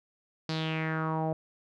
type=tone with low-pass filter sweep; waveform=sawtooth; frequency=159.1 Hz; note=D#3; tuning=39 cents sharp; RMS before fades=-31 dBFS; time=0.49-1.33 s; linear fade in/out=2 ms; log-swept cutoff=4700 to 640 Hz; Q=4.3; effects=none